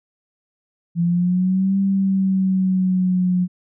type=exponential two-way sweep; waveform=sine; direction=up then down; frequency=168.8 to 196 to 179.7 Hz; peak=-15 dBFS; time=0.95-3.48 s; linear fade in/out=50 ms; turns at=1.78 s; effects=none

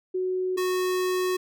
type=tone pair in turn; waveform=sine / square; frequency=370 / 367.4 Hz; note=F#4 / F#4; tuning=0 / -12 cents; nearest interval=unison; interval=12 cents; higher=first; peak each=-24 dBFS; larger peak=neither; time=0.14-0.57 / 0.57-1.37 s; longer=second; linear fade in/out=10 ms; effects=none

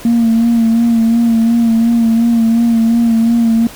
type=tone with vibrato; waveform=sine; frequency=230.2 Hz; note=A#3; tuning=22 cents flat; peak=-6 dBFS; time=0.05-3.67 s; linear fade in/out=2 ms; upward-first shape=sine; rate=2.8 Hz; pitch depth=35 cents each way; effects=tanh soft clip ceiling -5 dBFS + pink hiss -33 dBFS RMS until 3.75 s

